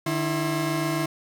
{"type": "tone cluster", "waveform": "30% pulse", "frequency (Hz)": [151, 329.3, 1067], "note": ["D3", "E4", "C6"], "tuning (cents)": [48, -2, 34], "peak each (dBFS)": [-25, -24, -30], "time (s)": [0.06, 1.06], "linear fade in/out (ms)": 5, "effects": []}